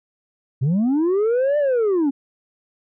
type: linear two-way sweep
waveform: sine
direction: up then down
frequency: 120 to 600 to 263.6 Hz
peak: -13 dBFS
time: 0.61-2.11 s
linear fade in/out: 20 ms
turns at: 1.58 s
effects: tanh soft clip ceiling -15 dBFS